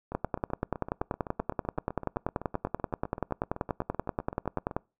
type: two click trains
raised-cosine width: 1 ms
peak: -23 / -14 dBFS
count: 37 / 49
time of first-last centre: 0.12-4.712 / 0.15-4.765 s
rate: 7.84 / 10.4 Hz
effects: noise-tail reverb RT60 0.3 s tail -26 dB re dry